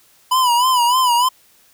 square tone with vibrato, 991 Hz, B5, 6 cents sharp, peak -13 dBFS, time 0.31-1.29 s, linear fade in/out 10 ms, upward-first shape sine, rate 3.3 Hz, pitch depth 86 cents each way, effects white hiss -53 dBFS RMS until 1.73 s

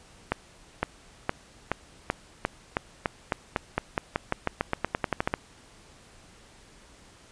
accelerating click train, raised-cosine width 0.5 ms, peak -9 dBFS, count 24, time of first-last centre 0.32-5.339 s, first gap 510 ms, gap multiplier 0.91, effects pink hiss -54 dBFS RMS until 7.31 s + resampled to 22050 Hz

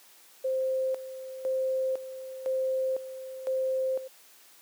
sine tone with tremolo, 523.3 Hz, C5, in tune, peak -25 dBFS, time 0.44-4.08 s, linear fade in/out 10 ms, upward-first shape square, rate 0.99 Hz, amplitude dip 75%, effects white hiss -56 dBFS RMS until 4.61 s + high-pass 300 Hz 12 dB/octave

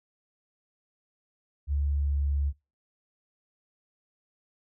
sine tone with pitch glide, 71.5 to 70.92 Hz, D2 to C#2, -46 to +40 cents, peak -24 dBFS, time 1.67-2.53 s, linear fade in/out 50 ms, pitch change -14 cents, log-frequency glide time 1.99-2.15 s, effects noise-tail reverb RT60 0.3 s tail -25 dB re dry

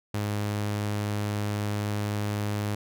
sawtooth tone, 103.83 Hz, G#2, in tune, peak -23 dBFS, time 0.14-2.75 s, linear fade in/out 5 ms, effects none

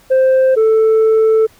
sine tone pair in turn, 523.3 / 441.2 Hz, C5 / A4, 0 / +5 cents, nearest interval minor third, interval 295 cents, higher first, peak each -5 dBFS, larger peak neither, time 0.1-0.56 / 0.56-1.47 s, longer second, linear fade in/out 20 ms, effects tanh soft clip ceiling -7 dBFS + pink hiss -48 dBFS RMS until 1.59 s

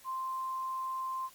sine tone, 1046 Hz, C6, 1 cent flat, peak -33 dBFS, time 0.04-1.3 s, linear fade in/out 50 ms, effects white hiss -58 dBFS RMS until 1.34 s + MP3 96 kbps

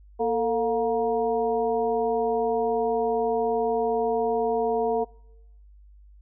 harmonic tone with a mistuned harmonic, 236 Hz, A#3, 22 cents sharp, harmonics 1 / 2 / 3 / 4, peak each -33 / -23 / -27 / -32 dBFS, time 0.19-5.05 s, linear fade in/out 20 ms, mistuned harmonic 2, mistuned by -85 cents, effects noise-tail reverb RT60 0.9 s tail -25 dB re dry + added 50 Hz sine -48 dBFS peak until 6.21 s

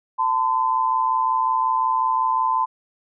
sine tone pair together, 893.5 / 1019 Hz, A5 / C6, +26 / -46 cents, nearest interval major second, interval 228 cents, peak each -22 / -19 dBFS, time 0.18-2.66 s, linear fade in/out 20 ms, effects none

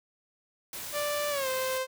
white noise, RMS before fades -39 dBFS, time 0.73-1.78 s, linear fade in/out 2 ms
sawtooth tone with pitch glide, 587.3 to 520.2 Hz, D5 to C5, 0 to -10 cents, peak -25 dBFS, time 0.92-1.87 s, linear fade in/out 50 ms, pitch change -210 cents, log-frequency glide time 1.3-1.48 s
effects none

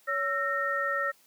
sine tone cluster, 561 / 1337 / 1848 Hz, C#5 / E6 / A#6, +21 / +24 / -16 cents, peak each -33 / -30 / -30 dBFS, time 0.07-1.12 s, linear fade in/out 20 ms, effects white hiss -62 dBFS RMS until 1.26 s + high-pass 150 Hz 12 dB/octave

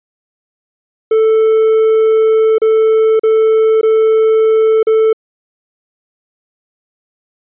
triangle tone with dropouts, 440.8 Hz, A4, 3 cents sharp, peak -5 dBFS, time 1.11-5.13 s, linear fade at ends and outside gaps 5 ms, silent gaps 2.583-2.617 / 3.195-3.234 / 3.813-3.83 / 4.83-4.869 s, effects resampled to 8000 Hz

